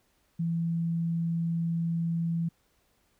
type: tone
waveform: sine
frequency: 167.1 Hz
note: E3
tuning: 24 cents sharp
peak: -26 dBFS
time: 0.39-2.49 s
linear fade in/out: 10 ms
effects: pink hiss -70 dBFS RMS until 3.19 s